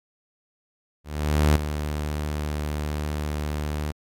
sawtooth tone with ADSR envelope, 74.9 Hz, D2, 35 cents sharp, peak -11 dBFS, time 1.04-3.92 s, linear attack 520 ms, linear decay 7 ms, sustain -11 dB, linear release 10 ms, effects AAC 64 kbps

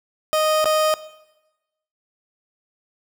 30% pulse tone with dropouts, 621 Hz, D#5, 3 cents flat, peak -14 dBFS, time 0.33-0.94 s, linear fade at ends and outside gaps 0 ms, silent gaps 0.644-0.656 s, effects noise-tail reverb RT60 1.0 s tail -17 dB re dry

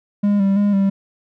triangle tone with vibrato, 200 Hz, G3, 35 cents sharp, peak -11 dBFS, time 0.23-0.9 s, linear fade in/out 10 ms, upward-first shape square, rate 3 Hz, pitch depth 35 cents each way, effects none

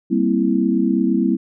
sine chord, C dominant seventh, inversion second, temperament equal, 196 / 233.1 / 261.6 / 329.6 Hz, G3 / Bb3 / C4 / E4, 0 / 0 / 0 / 0 cents, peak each -20 dBFS, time 0.1-1.37 s, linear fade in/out 20 ms, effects none

